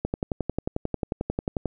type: click train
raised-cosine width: 2 ms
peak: -12 dBFS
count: 19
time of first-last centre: 0.05-1.657 s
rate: 11.2 Hz
effects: none